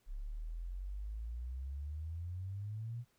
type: exponential sweep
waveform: sine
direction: up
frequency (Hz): 33.6 to 122.1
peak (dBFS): -39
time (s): 0.06-3.05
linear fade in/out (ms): 50
effects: pink hiss -75 dBFS RMS until 3.18 s